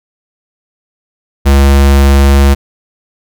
square tone, 69.3 Hz, C#2, in tune, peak -4 dBFS, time 1.45-2.55 s, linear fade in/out 20 ms, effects none

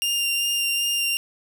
sawtooth tone with vibrato, 2794 Hz, F7, in tune, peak -18 dBFS, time 0.02-1.17 s, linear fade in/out 0 ms, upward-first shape sine, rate 2.6 Hz, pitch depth 11 cents each way, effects none

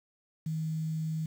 sine tone with quantisation, 158.4 Hz, D#3, 31 cents sharp, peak -30 dBFS, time 0.46-1.26 s, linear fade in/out 5 ms, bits 9, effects none

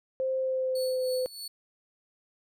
sine tone with pitch glide, 524 to 509.4 Hz, C5 to C5, +2 to -46 cents, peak -26 dBFS, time 0.2-1.26 s, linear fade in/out 0 ms, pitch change -48 cents, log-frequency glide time 0.38-1.11 s
sawtooth tone with tremolo, 4434 Hz, C#8, in tune, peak -33 dBFS, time 0.75-1.48 s, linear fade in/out 5 ms, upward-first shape triangle, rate 3.2 Hz, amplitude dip 75%
effects none

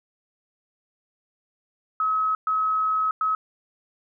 sine tone bursts at uneven times, 1281 Hz, E6, 50 cents flat, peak -20 dBFS, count 3, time 2-2.35 / 2.47-3.11 / 3.21-3.35 s, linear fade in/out 2 ms, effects none

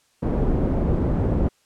pink low-pass noise, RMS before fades -21 dBFS, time 0.22-1.49 s, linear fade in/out 10 ms, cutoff 450 Hz, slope 12 dB/octave, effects white hiss -63 dBFS RMS until 1.65 s + low-pass 9000 Hz 12 dB/octave

